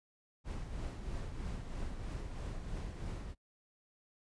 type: noise with tremolo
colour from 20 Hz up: brown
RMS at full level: -39 dBFS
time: 0.44-3.35 s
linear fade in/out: 50 ms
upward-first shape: triangle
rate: 3.1 Hz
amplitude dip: 50%
effects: noise-tail reverb RT60 0.1 s tail -21 dB re dry + resampled to 22050 Hz